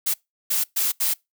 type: noise bursts at uneven times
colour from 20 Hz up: blue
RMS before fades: -22 dBFS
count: 4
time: 0.06-0.14 / 0.5-0.64 / 0.76-0.92 / 1-1.14 s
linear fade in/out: 10 ms
effects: noise-tail reverb RT60 0.2 s tail -25 dB re dry